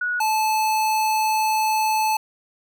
sine / square tone pair in turn, 1462 / 869.3 Hz, F#6 / A5, -21 / -21 cents, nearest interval major sixth, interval 900 cents, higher first, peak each -21 / -19 dBFS, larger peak second, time 0.01-0.2 / 0.2-2.17 s, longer second, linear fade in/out 5 ms, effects none

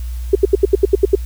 sine tone bursts, 392 Hz, G4, in tune, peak -5 dBFS, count 9, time 0.33-1.153 s, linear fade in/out 5 ms, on 23 ms, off 77 ms, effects added 60 Hz sine -21 dBFS peak until 1.25 s + white hiss -44 dBFS RMS until 1.25 s

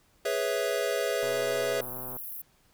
square chord, C# minor seventh, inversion second, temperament equal with one note detuned, 415.3 / 493.9 / 554.4 / 654.3 Hz, G#4 / B4 / C#5 / E5, 0 / 0 / 0 / -13 cents, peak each -33 dBFS, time 0.25-1.81 s, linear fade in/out 5 ms
click train, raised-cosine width 1 ms, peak -29 dBFS, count 119, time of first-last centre 1.23-2.167 s, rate 126 Hz
pink high-pass noise, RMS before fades -39 dBFS, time 1.81-2.42 s, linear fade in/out 10 ms, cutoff 11000 Hz, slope 96 dB/octave
effects pink hiss -65 dBFS RMS until 2.73 s

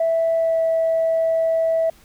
sine tone with pitch glide, 658 to 653.1 Hz, E5 to E5, -3 to -16 cents, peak -15 dBFS, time 0-1.9 s, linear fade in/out 5 ms, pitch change -13 cents, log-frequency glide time 0.36-0.6 s, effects tanh soft clip ceiling -12 dBFS + pink hiss -52 dBFS RMS until 2.04 s

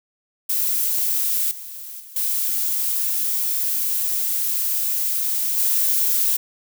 violet noise with level steps, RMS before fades -21 / -35 / -41 / -22 / -19 dBFS, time 0.49-6.37 s, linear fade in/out 10 ms, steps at 1.51 / 2 / 2.16 / 5.57 s, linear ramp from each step 2 ms, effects none

